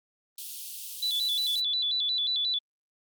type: high-pass noise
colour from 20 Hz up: white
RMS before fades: -39 dBFS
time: 0.38-1.6 s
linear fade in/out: 2 ms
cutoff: 2900 Hz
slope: 48 dB/octave
type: tone with vibrato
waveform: sine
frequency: 3703 Hz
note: A#7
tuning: 12 cents flat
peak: -25 dBFS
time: 1.02-2.59 s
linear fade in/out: 10 ms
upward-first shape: square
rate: 5.6 Hz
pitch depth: 120 cents each way
effects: Opus 24 kbps